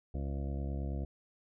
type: harmonic tone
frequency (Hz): 69.3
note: C#2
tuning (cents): 0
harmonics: 1 / 2 / 3 / 4 / 5 / 7 / 8 / 9 / 10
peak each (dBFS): -35 / -41 / -45 / -47 / -49 / -52 / -53 / -54 / -55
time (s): 0.14-1.05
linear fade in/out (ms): 5
effects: none